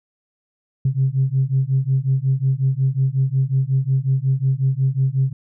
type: beating tone pair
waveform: sine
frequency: 130.81 / 136.31 Hz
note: C3 / C#3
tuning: 0 / -29 cents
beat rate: 5.5 Hz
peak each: -18 / -18 dBFS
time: 0.85-5.33 s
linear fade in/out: 5 ms
effects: tanh soft clip ceiling -9 dBFS